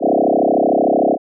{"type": "tone with frequency modulation", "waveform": "sine", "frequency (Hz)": 488.1, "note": "B4", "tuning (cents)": -20, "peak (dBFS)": -11, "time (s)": [0, 1.18], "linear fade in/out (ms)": 50, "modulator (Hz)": 33.2, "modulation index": 7.2, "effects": []}